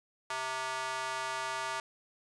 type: tone with high-pass filter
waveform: square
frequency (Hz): 130.81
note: C3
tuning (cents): 0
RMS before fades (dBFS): -36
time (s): 0.3-1.8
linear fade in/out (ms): 2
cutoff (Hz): 1000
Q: 1.8
effects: resampled to 22050 Hz + 10-bit